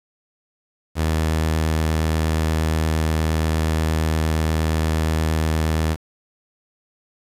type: tone with vibrato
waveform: sawtooth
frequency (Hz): 79.2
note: D#2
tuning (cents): +31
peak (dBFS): -14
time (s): 0.95-5.97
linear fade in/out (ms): 50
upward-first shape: triangle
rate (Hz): 8.5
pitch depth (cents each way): 13
effects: resampled to 32000 Hz + 7-bit